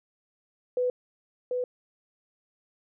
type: tone with echo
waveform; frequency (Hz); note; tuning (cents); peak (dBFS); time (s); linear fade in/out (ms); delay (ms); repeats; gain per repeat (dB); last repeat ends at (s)
sine; 497.7; B4; +13; -23; 0.77-0.9; 2; 740; 1; -3; 1.64
effects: none